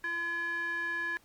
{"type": "tone with band-pass filter", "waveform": "square", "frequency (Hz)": 340, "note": "F4", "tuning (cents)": -46, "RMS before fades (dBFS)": -34, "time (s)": [0.04, 1.17], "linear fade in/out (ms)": 0, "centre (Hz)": 1600, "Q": 9.8, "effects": ["pink hiss -64 dBFS RMS until 1.24 s", "Opus 48 kbps"]}